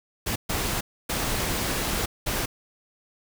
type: noise bursts at uneven times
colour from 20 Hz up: pink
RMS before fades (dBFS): -27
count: 4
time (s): 0.26-0.36 / 0.49-0.81 / 1.09-2.06 / 2.26-2.46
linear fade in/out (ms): 10
effects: none